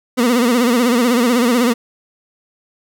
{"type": "tone with vibrato", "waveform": "30% pulse", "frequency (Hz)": 241.5, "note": "B3", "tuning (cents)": -39, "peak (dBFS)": -9, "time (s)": [0.17, 1.74], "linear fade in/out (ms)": 20, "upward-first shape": "sine", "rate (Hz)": 16, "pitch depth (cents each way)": 100, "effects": []}